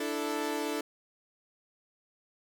sawtooth chord, D suspended second, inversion none, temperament equal, 293.7 / 329.6 / 440 Hz, D4 / E4 / A4, 0 / 0 / 0 cents, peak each -31 / -33 / -31 dBFS, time 0-0.81 s, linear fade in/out 5 ms, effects none

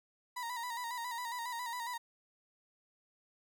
35% pulse tone with vibrato, 959 Hz, A#5, 49 cents sharp, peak -36 dBFS, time 0.36-1.98 s, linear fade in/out 10 ms, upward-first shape square, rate 7.3 Hz, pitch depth 53 cents each way, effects none

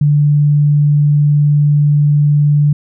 sine tone, 146.83 Hz, D3, in tune, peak -7 dBFS, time 0.01-2.73 s, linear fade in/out 5 ms, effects none

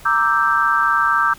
sine chord, E half-diminished seventh, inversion second, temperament equal, 932.3 / 1174.7 / 1318.5 / 1568 Hz, Bb5 / D6 / E6 / G6, 0 / 0 / 0 / 0 cents, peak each -23 / -18 / -19 / -18 dBFS, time 0.05-1.34 s, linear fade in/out 10 ms, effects pink hiss -43 dBFS RMS until 1.38 s

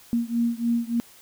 sine beating tone pair, 233.1 / 236.5 Hz, A#3 / A#3, 0 / +25 cents, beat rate 3.4 Hz, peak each -24 / -25 dBFS, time 0.13-1 s, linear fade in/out 0 ms, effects white hiss -51 dBFS RMS until 1.21 s

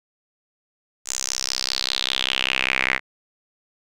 sawtooth tone with band-pass filter sweep, 65.1 Hz, C2, 8 cents flat, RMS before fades -24 dBFS, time 1.05-3 s, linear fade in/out 50 ms, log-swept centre 7100 to 2000 Hz, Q 4.5, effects none

